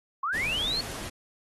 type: linear sweep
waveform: sine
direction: up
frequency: 1031 to 4435 Hz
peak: -26 dBFS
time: 0.23-0.81 s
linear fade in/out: 5 ms
type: noise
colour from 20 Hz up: pink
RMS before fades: -38 dBFS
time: 0.33-1.1 s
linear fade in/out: 20 ms
effects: AAC 32 kbps